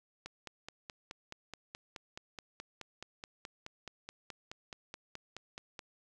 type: click train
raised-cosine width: 0.2 ms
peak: -26 dBFS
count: 27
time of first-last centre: 0.26-5.792 s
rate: 4.7 Hz
effects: none